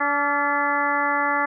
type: harmonic tone with a mistuned harmonic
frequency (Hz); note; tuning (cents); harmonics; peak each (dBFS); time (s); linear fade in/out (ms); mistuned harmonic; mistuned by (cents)
288.1; D4; -33; 1 / 2 / 3 / 4 / 5 / 6 / 7; -31 / -30 / -25 / -25 / -27 / -26 / -29; 0-1.46; 10; 5; -61
effects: none